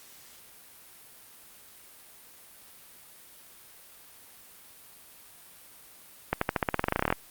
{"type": "accelerating click train", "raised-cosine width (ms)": 0.5, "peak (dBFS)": -9, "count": 18, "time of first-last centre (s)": [6.33, 7.126], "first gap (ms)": 84, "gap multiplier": 0.92, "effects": ["white hiss -52 dBFS RMS until 7.3 s", "Opus 48 kbps"]}